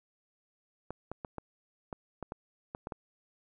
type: clicks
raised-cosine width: 1 ms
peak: -24 dBFS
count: 10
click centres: 0.906 / 1.116 / 1.248 / 1.383 / 1.928 / 2.227 / 2.321 / 2.749 / 2.871 / 2.922 s
effects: none